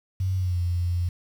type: tone with pitch glide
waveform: sine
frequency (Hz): 94 to 87.71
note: F#2 to F2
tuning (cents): +28 to +8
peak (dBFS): -22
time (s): 0.2-1.09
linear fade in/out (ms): 5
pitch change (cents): -120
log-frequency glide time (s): 0.36-0.6
effects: 8-bit